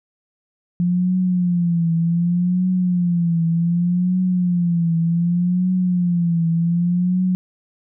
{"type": "tone with vibrato", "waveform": "sine", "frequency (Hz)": 174.61, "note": "F3", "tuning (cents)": 0, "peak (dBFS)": -15, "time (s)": [0.8, 7.35], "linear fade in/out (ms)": 0, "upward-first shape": "triangle", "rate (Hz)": 0.66, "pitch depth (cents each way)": 100, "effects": []}